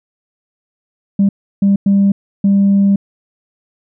sine tone bursts at uneven times, 198.4 Hz, G3, 21 cents sharp, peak -6 dBFS, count 4, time 1.19-1.29 / 1.62-1.76 / 1.86-2.12 / 2.44-2.96 s, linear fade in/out 5 ms, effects tanh soft clip ceiling -5 dBFS

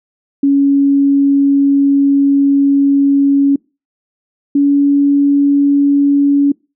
sine tone pair in turn, 279.1 / 283 Hz, C#4 / C#4, +12 / +36 cents, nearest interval unison, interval 24 cents, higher second, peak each -7 dBFS, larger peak neither, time 0.43-3.56 / 4.55-6.52 s, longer first, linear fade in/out 5 ms, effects noise-tail reverb RT60 0.3 s tail -26 dB re dry

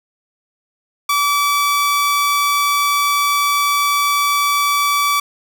sawtooth tone, 1152 Hz, D6, 34 cents flat, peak -10 dBFS, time 1.09-5.2 s, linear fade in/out 5 ms, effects none

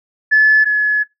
sine tone pair in turn, 1727 / 1703.2 Hz, A6 / G#6, -33 / +43 cents, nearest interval unison, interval 24 cents, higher first, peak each -6 / -11 dBFS, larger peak first, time 0.31-0.65 / 0.65-1.04 s, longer second, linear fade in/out 20 ms, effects noise-tail reverb RT60 0.2 s tail -24 dB re dry + tanh soft clip ceiling -2 dBFS

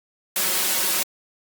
white noise with comb filter, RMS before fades -22 dBFS, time 0.36-1.03 s, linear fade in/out 2 ms, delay 5.4 ms, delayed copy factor +0.6, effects high-pass 200 Hz 12 dB/octave + Opus 48 kbps

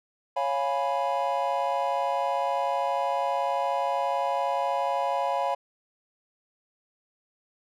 triangle chord, C# dominant seventh, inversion none, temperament equal, 554.4 / 698.5 / 830.6 / 987.8 Hz, C#5 / E#5 / G#5 / B5, 0 / 0 / 0 / 0 cents, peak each -28 dBFS, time 0.36-5.55 s, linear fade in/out 10 ms, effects none

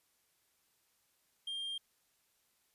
triangle tone, 3200 Hz, G7, 35 cents sharp, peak -36 dBFS, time 1.47-1.78 s, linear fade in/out 5 ms, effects white hiss -75 dBFS RMS until 2.74 s + resampled to 32000 Hz

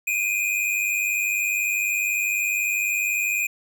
square tone pair together, 2402 / 2502 Hz, D7 / D#7, +38 / +9 cents, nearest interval minor second, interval 71 cents, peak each -25 / -25 dBFS, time 0.07-3.47 s, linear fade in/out 5 ms, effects none

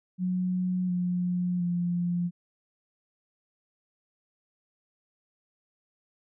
sine tone with pitch steps, 182.5 / 178.64 / 174.86 Hz, F#3 / F3 / F3, -24 / +39 / +2 cents, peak -25 dBFS, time 0.18-2.31 s, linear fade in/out 50 ms, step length 710 ms, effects none

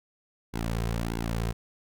sawtooth tone with flanger, 56.9 Hz, A#1, 41 cents flat, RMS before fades -30 dBFS, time 0.53-1.53 s, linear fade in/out 20 ms, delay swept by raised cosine 1.6 to 3.5 ms, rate 1.6 Hz, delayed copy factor -0.85, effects none

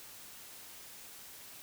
silence, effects white hiss -51 dBFS RMS until 1.62 s

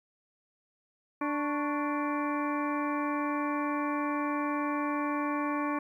harmonic tone with a mistuned harmonic, 293.7 Hz, D4, in tune, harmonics 1 / 2 / 3 / 4 / 5 / 6 / 7 / 8, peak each -31 / -38 / -38 / -34 / -44 / -43 / -48 / -43 dBFS, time 1.21-5.79 s, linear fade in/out 5 ms, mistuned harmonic 4, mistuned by -91 cents, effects 11-bit

